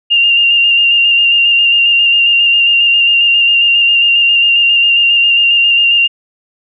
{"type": "tone with vibrato", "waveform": "sine", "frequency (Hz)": 2794, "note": "F7", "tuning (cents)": 0, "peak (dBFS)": -6, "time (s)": [0.1, 6.08], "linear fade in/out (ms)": 20, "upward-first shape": "square", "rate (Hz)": 7.4, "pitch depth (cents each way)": 18, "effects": []}